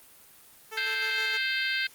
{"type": "tone with tremolo", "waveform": "10% pulse", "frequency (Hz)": 440, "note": "A4", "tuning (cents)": 0, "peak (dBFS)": -28, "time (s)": [0.71, 1.38], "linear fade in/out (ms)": 20, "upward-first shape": "square", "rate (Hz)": 6.4, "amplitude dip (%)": 45}
{"type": "harmonic tone", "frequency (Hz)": 523.3, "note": "C5", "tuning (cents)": 0, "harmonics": [3, 4, 5, 6, 7, 8, 9], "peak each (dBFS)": [-30, -32, -34, -36, -37, -38, -39], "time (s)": [0.77, 1.87], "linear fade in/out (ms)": 5}
{"effects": ["white hiss -54 dBFS RMS until 1.94 s", "Opus 32 kbps"]}